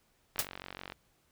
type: click train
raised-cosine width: 0.3 ms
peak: -25 dBFS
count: 27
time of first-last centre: 0.36-0.922 s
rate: 46.3 Hz
type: noise with exponential decay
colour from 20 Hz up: white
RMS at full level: -26 dBFS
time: 0.39-0.49 s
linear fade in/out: 1 ms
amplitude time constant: 20 ms
effects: pink hiss -71 dBFS RMS until 1.31 s